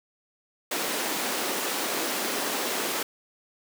pink high-pass noise, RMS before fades -29 dBFS, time 0.71-3.03 s, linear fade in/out 5 ms, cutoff 260 Hz, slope 24 dB/octave, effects none

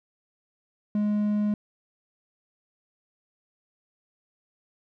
triangle tone with hard clipping, 208.7 Hz, G#3, 9 cents sharp, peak -23 dBFS, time 0.95-1.54 s, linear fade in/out 2 ms, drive 6 dB, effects none

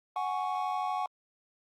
triangle chord, F# suspended second, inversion none, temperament just, 740 / 832.5 / 1110 Hz, F#5 / G#5 / C#6, 0 / +4 / +2 cents, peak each -31 / -33 / -33 dBFS, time 0.16-1.06 s, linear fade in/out 2 ms, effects Opus 32 kbps

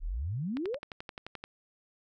sine exponential sweep, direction up, 31.17 to 622.3 Hz, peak -31 dBFS, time 0-0.79 s, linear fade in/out 50 ms
click train, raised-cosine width 0.3 ms, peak -24 dBFS, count 11, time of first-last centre 0.57-1.44 s, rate 11.5 Hz
effects none

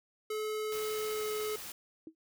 square tone with pitch glide, 430 to 426.8 Hz, A4 to G#4, -40 to +47 cents, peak -34 dBFS, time 0.3-1.56 s, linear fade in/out 5 ms, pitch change -13 cents, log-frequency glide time 1.12-1.24 s
white noise, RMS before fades -44 dBFS, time 0.72-1.72 s, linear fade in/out 2 ms
sine tone with exponential decay, 320 Hz, D#4, 49 cents sharp, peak -39 dBFS, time 2.07-2.15 s, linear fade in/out 2 ms, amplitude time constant 16 ms
effects none

